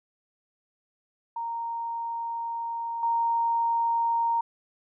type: tone with level steps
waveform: sine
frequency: 928 Hz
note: A#5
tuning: 8 cents flat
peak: -29 / -22 dBFS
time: 1.36-4.41 s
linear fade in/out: 5 ms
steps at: 3.03 s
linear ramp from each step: 2 ms
effects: none